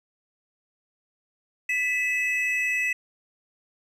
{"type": "tone pair together", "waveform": "triangle", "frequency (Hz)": [1987, 2584], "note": ["B6", "E7"], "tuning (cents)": [10, -35], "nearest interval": "perfect fourth", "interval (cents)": 455, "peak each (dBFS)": -24, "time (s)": [1.69, 2.93], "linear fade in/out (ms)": 5, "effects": []}